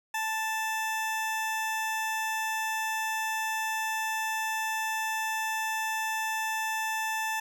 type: tone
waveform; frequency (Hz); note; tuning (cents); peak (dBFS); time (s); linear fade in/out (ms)
20% pulse; 880; A5; 0; -24; 0.14-7.4; 5
effects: none